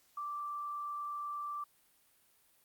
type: tone with frequency modulation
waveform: sine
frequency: 1172 Hz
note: D6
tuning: 4 cents flat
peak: -37 dBFS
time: 0.17-1.64 s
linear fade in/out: 5 ms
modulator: 28.4 Hz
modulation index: 0.32
effects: white hiss -69 dBFS RMS until 2.64 s + Opus 48 kbps